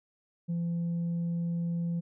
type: tone with tanh clipping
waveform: sine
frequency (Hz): 170.2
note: F3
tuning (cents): -44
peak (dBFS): -29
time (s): 0.48-2.01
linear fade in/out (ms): 20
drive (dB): 1
effects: none